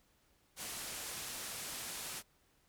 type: low-pass noise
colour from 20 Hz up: white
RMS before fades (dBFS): -44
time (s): 0.56-2.23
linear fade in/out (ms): 50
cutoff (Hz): 12000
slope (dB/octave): 24
effects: pink hiss -72 dBFS RMS until 2.68 s